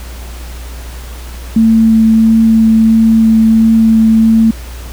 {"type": "tone with vibrato", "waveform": "sine", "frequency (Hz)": 223.3, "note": "A3", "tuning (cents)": 26, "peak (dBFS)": -4, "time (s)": [1.56, 4.51], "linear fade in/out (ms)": 5, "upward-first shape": "sine", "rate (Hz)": 1.5, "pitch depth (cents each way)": 8, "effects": ["added 60 Hz sine -24 dBFS peak until 4.92 s", "pink hiss -33 dBFS RMS until 4.92 s"]}